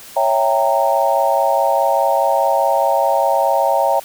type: chord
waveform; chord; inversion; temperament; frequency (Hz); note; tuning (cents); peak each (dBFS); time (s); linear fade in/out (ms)
sine; C# diminished seventh; none; equal with one note detuned; 554.4 / 659.3 / 784 / 922.7; C#5 / E5 / G5 / Bb5; 0 / 0 / 0 / -18; -18; 0.16-4; 10
effects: white hiss -38 dBFS RMS until 4.04 s